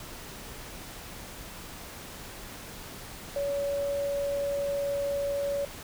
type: tone in noise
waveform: sine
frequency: 565 Hz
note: C#5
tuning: 33 cents sharp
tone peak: -27 dBFS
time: 3.36-5.65 s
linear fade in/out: 2 ms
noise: pink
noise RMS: -43 dBFS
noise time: 0-5.83 s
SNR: +13 dB
effects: none